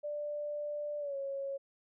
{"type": "tone with pitch glide", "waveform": "sine", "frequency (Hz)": [590, 550.5], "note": ["D5", "C#5"], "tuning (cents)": [8, -12], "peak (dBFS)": -35, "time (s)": [0.03, 1.58], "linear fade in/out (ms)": 20, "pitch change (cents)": -120, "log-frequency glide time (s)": [0.99, 1.16], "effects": []}